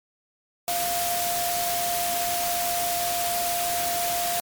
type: tone in noise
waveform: sine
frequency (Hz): 698.5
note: F5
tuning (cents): 0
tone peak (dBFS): -26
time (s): 0.68-4.4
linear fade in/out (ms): 0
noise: white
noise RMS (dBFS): -28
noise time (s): 0.68-4.4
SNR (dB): -1
effects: MP3 96 kbps